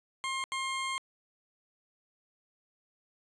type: tone bursts at uneven times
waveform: 20% pulse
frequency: 1065 Hz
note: C6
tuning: 30 cents sharp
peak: -27 dBFS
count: 2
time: 0.24-0.44 / 0.52-0.98 s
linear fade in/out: 0 ms
effects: resampled to 22050 Hz